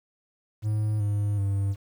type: tone with pitch steps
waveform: triangle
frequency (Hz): 107 / 102.88 / 98.92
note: A2 / G#2 / G2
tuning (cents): -48 / -16 / +16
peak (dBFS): -21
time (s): 0.62-1.76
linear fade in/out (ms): 50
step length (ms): 380
effects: 9-bit